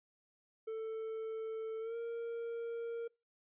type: tone with pitch glide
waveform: triangle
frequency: 443.4 to 464.6 Hz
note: A4 to A#4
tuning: +13 to -6 cents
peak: -36 dBFS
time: 0.67-3.08 s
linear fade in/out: 10 ms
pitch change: +81 cents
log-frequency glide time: 1.8-1.96 s
effects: noise-tail reverb RT60 0.3 s tail -26 dB re dry + resampled to 8000 Hz